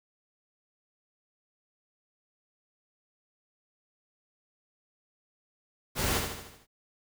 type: noise with echo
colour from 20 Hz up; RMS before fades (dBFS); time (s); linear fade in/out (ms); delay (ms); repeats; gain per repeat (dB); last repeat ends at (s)
pink; -29; 5.95-6.22; 50; 75; 6; -5; 6.67
effects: none